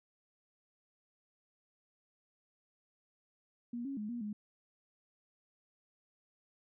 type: tone with pitch steps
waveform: sine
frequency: 238.7 / 274.8 / 210.8 / 239.1 / 209.3 Hz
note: A#3 / C#4 / G#3 / A#3 / G#3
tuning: +41 / -15 / +26 / +44 / +14 cents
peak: -37 dBFS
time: 3.73-4.33 s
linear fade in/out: 5 ms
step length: 120 ms
effects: none